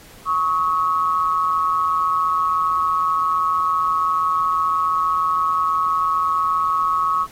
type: tone pair together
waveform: sine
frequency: 1108.7 / 1274.7 Hz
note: C#6 / D#6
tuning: 0 / +41 cents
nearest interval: major second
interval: 241 cents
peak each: -18 / -21 dBFS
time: 0.25-7.27 s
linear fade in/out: 50 ms
effects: pink hiss -45 dBFS RMS until 7.31 s + AAC 48 kbps